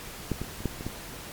clicks, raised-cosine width 3 ms, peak -13 / -19 / -26 / -13 / -25 / -19 dBFS, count 6, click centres 0.317 / 0.416 / 0.605 / 0.657 / 0.809 / 0.866 s, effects pink hiss -41 dBFS RMS until 1.32 s + MP3 96 kbps

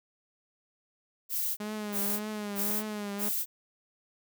violet noise bursts, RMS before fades -31 dBFS, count 4, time 1.29-3.46 s, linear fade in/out 50 ms, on 280 ms, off 350 ms
sawtooth tone with vibrato, 207.7 Hz, G#3, in tune, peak -30 dBFS, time 1.6-3.29 s, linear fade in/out 5 ms, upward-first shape triangle, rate 1.8 Hz, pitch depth 67 cents each way
effects none

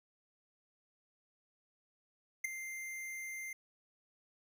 square tone with ADSR envelope, 2093 Hz, C7, in tune, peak -30 dBFS, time 2.44-3.53 s, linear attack 8 ms, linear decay 10 ms, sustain -12 dB, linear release 4 ms, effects none

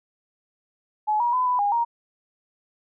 sine tone with pitch steps, 851 / 956 / 1008 / 994 / 815 / 938 Hz, G#5 / A#5 / B5 / B5 / G#5 / A#5, +42 / +43 / +35 / +11 / -33 / +11 cents, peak -19 dBFS, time 1.07-1.85 s, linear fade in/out 20 ms, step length 130 ms, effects none

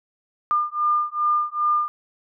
sine beating tone pair, 1203 / 1205.5 Hz, D6 / D6, +41 / +45 cents, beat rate 2.5 Hz, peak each -22 dBFS, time 0.51-1.88 s, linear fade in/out 0 ms, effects none

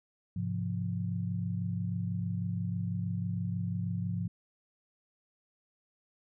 sine chord, F minor, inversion first, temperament just, 104.77 / 130.96 / 174.61 Hz, Ab2 / C3 / F3, +16 / +2 / 0 cents, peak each -34 / -39 / -34 dBFS, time 0.36-4.28 s, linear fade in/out 5 ms, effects none

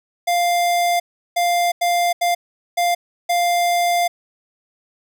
square tone bursts at uneven times, 698.5 Hz, F5, in tune, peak -16 dBFS, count 6, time 0.27-1 / 1.36-1.72 / 1.81-2.13 / 2.21-2.35 / 2.77-2.95 / 3.29-4.08 s, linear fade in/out 10 ms, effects none

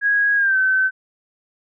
sine tone with pitch glide, 1651 to 1531.6 Hz, G#6 to G6, -11 to -41 cents, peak -14 dBFS, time 0.01-0.91 s, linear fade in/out 50 ms, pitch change -130 cents, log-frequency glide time 0.36-0.57 s, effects none

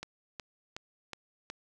click train, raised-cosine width 0.2 ms, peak -22 dBFS, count 5, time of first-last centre 0.03-1.501 s, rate 2.72 Hz, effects none

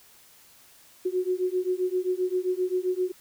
sine beating tone pair, 362.9 / 370.5 Hz, F#4 / F#4, -34 / +2 cents, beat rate 7.6 Hz, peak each -27 dBFS, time 1.05-3.12 s, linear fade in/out 10 ms, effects white hiss -55 dBFS RMS until 3.2 s

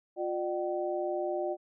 sine tone cluster, 354.1 / 600 / 763 Hz, F4 / D5 / G5, +24 / +37 / -47 cents, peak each -33 / -33 / -37 dBFS, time 0.16-1.57 s, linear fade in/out 50 ms, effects none

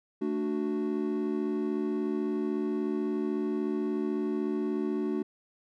triangle chord, D major, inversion second, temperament equal, 220 / 293.7 / 370 Hz, A3 / D4 / F#4, 0 / 0 / 0 cents, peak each -31 / -30 / -30 dBFS, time 0.21-5.23 s, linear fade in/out 10 ms, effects none

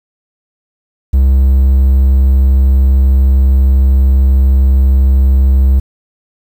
triangle tone, 66.4 Hz, C2, 26 cents sharp, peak -3 dBFS, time 1.13-5.8 s, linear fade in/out 10 ms, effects 7-bit

